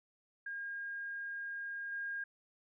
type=tone with level steps; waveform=sine; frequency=1619 Hz; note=G#6; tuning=45 cents flat; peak=-39 / -37 dBFS; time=0.46-2.24 s; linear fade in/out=5 ms; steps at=1.92 s; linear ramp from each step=2 ms; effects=none